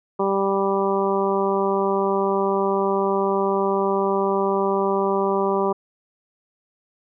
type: harmonic tone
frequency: 196 Hz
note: G3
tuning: in tune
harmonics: 1 / 2 / 3 / 4 / 5 / 6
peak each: -27 / -21 / -27 / -28 / -26 / -29 dBFS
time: 0.19-5.73 s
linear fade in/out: 10 ms
effects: none